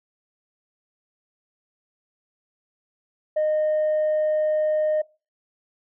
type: tone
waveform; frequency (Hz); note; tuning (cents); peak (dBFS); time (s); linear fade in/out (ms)
sine; 615; D#5; -20; -17; 3.36-5.02; 10
effects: noise-tail reverb RT60 0.3 s tail -23 dB re dry + tanh soft clip ceiling -17 dBFS